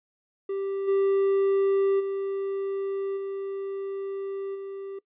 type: tone with level steps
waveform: triangle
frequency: 392 Hz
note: G4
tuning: in tune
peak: -25 / -18 / -25 / -28 / -32 dBFS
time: 0.49-4.99 s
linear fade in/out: 5 ms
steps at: 0.87 / 1.99 / 3.16 / 4.54 s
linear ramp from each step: 20 ms
effects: noise-tail reverb RT60 0.1 s tail -21 dB re dry + resampled to 8000 Hz